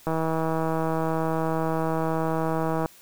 click train, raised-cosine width 1 ms, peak -13 dBFS, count 450, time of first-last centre 0.07-2.859 s, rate 161 Hz, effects white hiss -52 dBFS RMS until 3.01 s

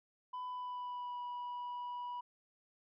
sine tone with pitch glide, 1000 to 977.2 Hz, B5 to B5, +21 to -19 cents, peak -37 dBFS, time 0.33-2.21 s, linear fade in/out 10 ms, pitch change -40 cents, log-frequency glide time 0.45-1.21 s, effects tanh soft clip ceiling -39 dBFS

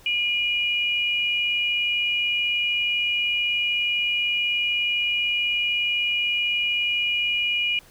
sine tone pair together, 2423 / 2904 Hz, D#7 / F#7, -47 / -33 cents, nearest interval minor third, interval 314 cents, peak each -23 / -24 dBFS, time 0.06-7.79 s, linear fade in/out 2 ms, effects pink hiss -52 dBFS RMS until 7.9 s

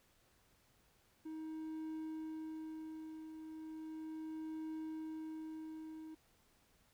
triangle tone with tremolo, 315.6 Hz, D#4, 25 cents sharp, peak -39 dBFS, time 1.25-6.15 s, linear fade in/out 10 ms, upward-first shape triangle, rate 0.36 Hz, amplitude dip 55%, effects pink hiss -72 dBFS RMS until 6.93 s

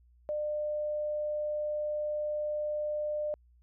sine tone, 600 Hz, D5, 37 cents sharp, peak -30 dBFS, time 0.29-3.34 s, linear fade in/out 0 ms, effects added 60 Hz sine -59 dBFS peak until 3.62 s

